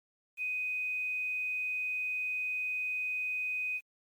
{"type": "tone with quantisation", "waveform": "sine", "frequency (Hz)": 2500, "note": "D#7", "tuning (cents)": 8, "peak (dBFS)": -31, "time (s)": [0.37, 3.81], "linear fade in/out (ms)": 50, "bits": 10, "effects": ["MP3 96 kbps"]}